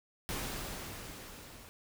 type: noise with level ramp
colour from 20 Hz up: pink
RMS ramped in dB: -37 to -53 dBFS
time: 0.29-1.69 s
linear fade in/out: 0 ms
effects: none